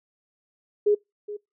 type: tone with echo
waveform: sine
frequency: 415.3 Hz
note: G#4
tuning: in tune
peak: -16 dBFS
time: 0.86-0.95 s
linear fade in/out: 10 ms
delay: 420 ms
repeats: 1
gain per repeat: -15 dB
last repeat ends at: 1.37 s
effects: noise-tail reverb RT60 0.2 s tail -25 dB re dry